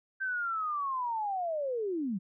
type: linear sweep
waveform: sine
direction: down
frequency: 1568 to 175.1 Hz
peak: -30 dBFS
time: 0.2-2.19 s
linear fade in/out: 20 ms
effects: none